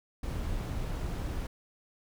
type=noise; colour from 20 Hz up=brown; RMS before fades=-34 dBFS; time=0.23-1.47 s; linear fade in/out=5 ms; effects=none